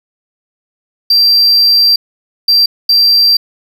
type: tone bursts at uneven times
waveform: triangle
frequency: 4710 Hz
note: D8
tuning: 4 cents sharp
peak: -4 dBFS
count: 3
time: 1.1-1.96 / 2.48-2.66 / 2.89-3.37 s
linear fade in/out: 5 ms
effects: none